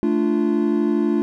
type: chord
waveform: triangle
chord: D minor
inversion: second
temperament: equal with one note detuned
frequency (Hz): 220 / 293.7 / 345.8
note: A3 / D4 / F4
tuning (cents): 0 / 0 / -17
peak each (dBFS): -19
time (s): 0.03-1.22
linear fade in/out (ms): 0
effects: none